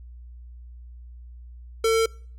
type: tone with low-pass filter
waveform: square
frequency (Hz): 450.3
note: A4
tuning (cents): +40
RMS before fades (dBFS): -20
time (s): 1.84-2.06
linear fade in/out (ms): 5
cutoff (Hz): 11000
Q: 0.82
effects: noise-tail reverb RT60 0.5 s tail -24 dB re dry + added 60 Hz sine -40 dBFS peak until 2.38 s

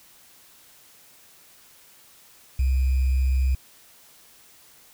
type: tone with sample-and-hold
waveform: sine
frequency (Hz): 65.3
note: C2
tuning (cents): -3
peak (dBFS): -18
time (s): 2.59-3.55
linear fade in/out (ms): 5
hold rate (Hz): 2450
effects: white hiss -53 dBFS RMS until 4.93 s

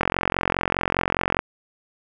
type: click train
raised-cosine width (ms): 0.5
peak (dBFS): -4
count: 63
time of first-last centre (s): 0.01-1.391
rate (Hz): 44.9
effects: none

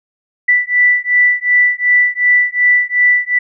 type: beating tone pair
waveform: sine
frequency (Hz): 1972 / 1974.7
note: B6 / B6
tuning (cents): -3 / -1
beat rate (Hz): 2.7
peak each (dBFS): -12 / -12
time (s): 0.48-3.39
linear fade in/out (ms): 10
effects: none

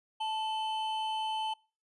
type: tone pair together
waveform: triangle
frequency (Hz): 875 / 3050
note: A5 / G7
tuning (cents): -10 / -48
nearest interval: octave + minor seventh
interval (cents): 2162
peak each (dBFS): -30 / -37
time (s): 0.2-1.54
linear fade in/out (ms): 10
effects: noise-tail reverb RT60 0.4 s tail -26 dB re dry + resampled to 24000 Hz

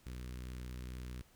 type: tone with notch filter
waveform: sawtooth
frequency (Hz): 62.2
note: B1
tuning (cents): +13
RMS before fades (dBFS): -45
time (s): 0.06-1.22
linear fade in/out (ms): 5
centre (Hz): 730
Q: 0.66
effects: pink hiss -67 dBFS RMS until 1.35 s

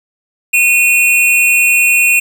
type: tone pair together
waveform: square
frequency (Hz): 2475 / 2715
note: D#7 / F7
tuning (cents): -10 / -50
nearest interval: major second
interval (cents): 160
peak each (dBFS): -11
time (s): 0.53-2.2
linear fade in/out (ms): 10
effects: 7-bit

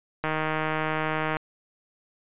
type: click train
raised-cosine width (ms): 0.5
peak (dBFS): -12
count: 177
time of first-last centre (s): 0.24-1.368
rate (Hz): 156
effects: resampled to 8000 Hz

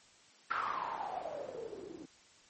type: noise with low-pass filter sweep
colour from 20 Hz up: blue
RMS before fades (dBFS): -40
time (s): 0.5-2.06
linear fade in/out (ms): 10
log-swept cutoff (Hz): 1400 to 300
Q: 8.3
effects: white hiss -62 dBFS RMS until 2.49 s + MP3 32 kbps

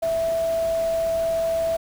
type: tone in noise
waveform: sine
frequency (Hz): 659.3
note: E5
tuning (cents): 0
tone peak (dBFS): -20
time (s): 0.02-1.77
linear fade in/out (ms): 10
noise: pink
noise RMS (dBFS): -38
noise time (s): 0.02-1.77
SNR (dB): +15
effects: none

